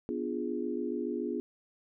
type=chord; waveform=sine; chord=B diminished seventh; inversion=none; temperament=equal with one note detuned; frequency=246.9 / 293.7 / 347.8 / 415.3 Hz; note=B3 / D4 / F4 / Ab4; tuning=0 / 0 / -7 / 0 cents; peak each=-36 / -38 / -36 / -37 dBFS; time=0.09-1.4 s; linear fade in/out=0 ms; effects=none